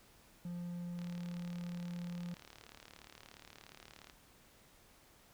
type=tone; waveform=triangle; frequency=174.61 Hz; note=F3; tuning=in tune; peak=-38 dBFS; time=0.45-2.34 s; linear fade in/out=2 ms
type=click train; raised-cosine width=0.2 ms; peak=-35 dBFS; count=116; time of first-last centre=0.99-4.098 s; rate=37 Hz
effects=pink hiss -64 dBFS RMS until 5.33 s